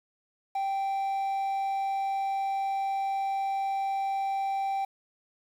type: tone with quantisation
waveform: triangle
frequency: 782 Hz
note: G5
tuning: 4 cents flat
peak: -25 dBFS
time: 0.55-4.85 s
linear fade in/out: 5 ms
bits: 9
effects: none